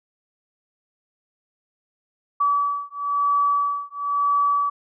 sine beating tone pair, 1146 / 1147 Hz, D6 / D6, -43 / -41 cents, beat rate 1 Hz, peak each -22 dBFS, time 2.4-4.7 s, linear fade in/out 10 ms, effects none

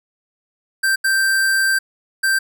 square tone bursts at uneven times, 1568 Hz, G6, in tune, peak -15 dBFS, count 3, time 0.83-0.96 / 1.04-1.79 / 2.23-2.39 s, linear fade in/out 10 ms, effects none

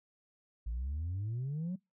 sine exponential sweep, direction up, 53.2 to 190.4 Hz, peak -32 dBFS, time 0.66-1.76 s, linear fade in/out 10 ms, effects noise-tail reverb RT60 0.2 s tail -25 dB re dry + tanh soft clip ceiling -32 dBFS

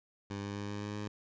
15% pulse tone with pitch steps, 100.4 / 101.22 / 102.04 / 102.87 / 103.7 / 104.54 Hz, G2 / G#2 / G#2 / G#2 / G#2 / G#2, +42 / -44 / -30 / -16 / -2 / +12 cents, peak -31 dBFS, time 0.3-1.08 s, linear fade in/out 5 ms, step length 130 ms, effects resampled to 16000 Hz

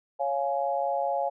sine chord, Db major, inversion none, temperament equal with one note detuned, 554.4 / 698.5 / 837.8 Hz, Db5 / F5 / Ab5, 0 / 0 / +15 cents, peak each -29 / -29 / -30 dBFS, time 0.19-1.3 s, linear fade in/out 20 ms, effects none

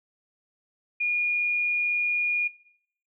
sine tone, 2434 Hz, D#7, 39 cents flat, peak -23 dBFS, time 1-2.48 s, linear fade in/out 10 ms, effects noise-tail reverb RT60 0.7 s tail -19 dB re dry

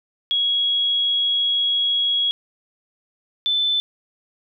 sine tone pair in turn, 3322 / 3520 Hz, G#7 / A7, 0 / 0 cents, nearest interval minor second, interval 100 cents, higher second, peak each -17 dBFS, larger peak neither, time 0.31-2.31 / 3.46-3.8 s, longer first, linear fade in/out 0 ms, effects none

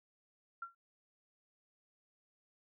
sine tone with exponential decay, 1371 Hz, F6, 32 cents flat, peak -37 dBFS, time 0.62-0.75 s, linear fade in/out 5 ms, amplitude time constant 28 ms, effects none

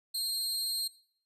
sawtooth tone with amplitude modulation, 4204 Hz, C8, 7 cents sharp, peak -26 dBFS, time 0.14-0.88 s, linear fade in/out 10 ms, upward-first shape sine, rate 273 Hz, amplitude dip 50%, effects noise-tail reverb RT60 0.6 s tail -19 dB re dry + resampled to 32000 Hz

